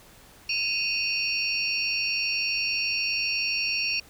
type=tone cluster; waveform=sine; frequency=2499 / 2747 / 4484 / 5570 Hz; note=D#7 / F7 / C#8 / F8; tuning=+7 / -29 / +19 / -5 cents; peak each=-30 dBFS; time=0.49-4 s; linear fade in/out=5 ms; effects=pink hiss -52 dBFS RMS until 4.09 s